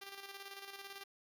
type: tone with tremolo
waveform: 5% pulse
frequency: 395 Hz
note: G4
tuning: 13 cents sharp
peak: -35 dBFS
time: 0.01-1.04 s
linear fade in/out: 10 ms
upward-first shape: square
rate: 18 Hz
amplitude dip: 50%
effects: none